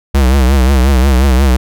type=tone with vibrato; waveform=square; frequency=66 Hz; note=C2; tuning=16 cents sharp; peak=-7 dBFS; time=0.14-1.57 s; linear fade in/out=10 ms; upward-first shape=triangle; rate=5.6 Hz; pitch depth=130 cents each way; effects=none